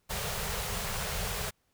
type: band-stop noise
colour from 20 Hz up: pink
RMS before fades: -34 dBFS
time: 0.09-1.51 s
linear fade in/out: 20 ms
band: 210 to 390 Hz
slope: 96 dB/octave
effects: pink hiss -74 dBFS RMS until 1.73 s